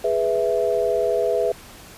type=chord; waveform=sine; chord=E major; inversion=first; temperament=equal; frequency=415.3 / 493.9 / 659.3 Hz; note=G#4 / B4 / E5; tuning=0 / 0 / 0 cents; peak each=-23 / -22 / -22 dBFS; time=0.04-1.52 s; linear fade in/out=5 ms; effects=pink hiss -43 dBFS RMS until 1.97 s + resampled to 32000 Hz